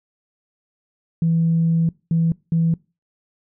sine tone bursts at uneven times, 165 Hz, E3, 2 cents sharp, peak -14 dBFS, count 3, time 1.22-1.89 / 2.11-2.32 / 2.52-2.74 s, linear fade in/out 2 ms, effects noise-tail reverb RT60 0.3 s tail -24 dB re dry + tanh soft clip ceiling -10 dBFS

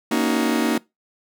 40% pulse chord, D# minor seventh, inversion second, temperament just, 233.3 / 280 / 311.1 / 373.4 Hz, A#3 / C#4 / D#4 / F#4, +2 / +18 / 0 / +16 cents, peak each -21 / -24 / -23 / -26 dBFS, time 0.11-0.78 s, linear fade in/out 5 ms, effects noise-tail reverb RT60 0.2 s tail -22 dB re dry

